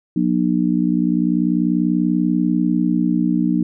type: harmonic tone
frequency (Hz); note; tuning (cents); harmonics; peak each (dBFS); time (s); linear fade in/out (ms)
60.3; B1; -41; 3 / 4 / 5; -19 / -19 / -19; 0.16-3.63; 5
effects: none